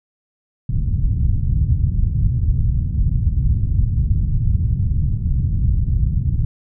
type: low-pass noise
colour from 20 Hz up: white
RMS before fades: -17 dBFS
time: 0.69-6.45 s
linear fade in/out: 5 ms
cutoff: 120 Hz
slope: 24 dB/octave
effects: none